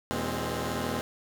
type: tone cluster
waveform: 10% pulse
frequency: 80.7 / 120.4 / 207.7 / 263.7 Hz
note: E2 / B2 / G#3 / C4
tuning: -36 / -44 / 0 / +14 cents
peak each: -27 dBFS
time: 0.11-1.01 s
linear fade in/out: 0 ms
effects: none